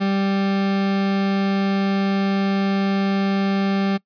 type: tone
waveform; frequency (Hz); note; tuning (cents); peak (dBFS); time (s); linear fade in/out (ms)
40% pulse; 196; G3; 0; -17; 0-3.98; 20
effects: noise-tail reverb RT60 0.1 s tail -23 dB re dry + resampled to 11025 Hz